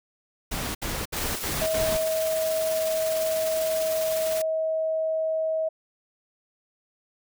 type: noise bursts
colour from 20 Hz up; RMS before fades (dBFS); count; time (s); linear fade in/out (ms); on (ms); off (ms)
pink; -30; 5; 0.51-1.974; 10; 240; 66
type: noise with tremolo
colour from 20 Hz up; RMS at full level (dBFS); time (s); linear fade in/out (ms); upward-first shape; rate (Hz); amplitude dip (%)
white; -32; 1.16-4.42; 5; sine; 20; 35
type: tone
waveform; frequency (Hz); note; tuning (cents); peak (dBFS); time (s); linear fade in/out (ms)
sine; 638; D#5; +43; -23; 1.61-5.69; 10
effects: none